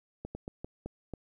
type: slowing click train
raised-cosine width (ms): 2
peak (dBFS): -25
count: 6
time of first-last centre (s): 0.25-1.137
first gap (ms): 100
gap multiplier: 1.29
effects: 11-bit